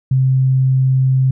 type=tone; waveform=sine; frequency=131.4 Hz; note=C3; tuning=8 cents sharp; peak=-10 dBFS; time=0.11-1.31 s; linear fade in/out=5 ms; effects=none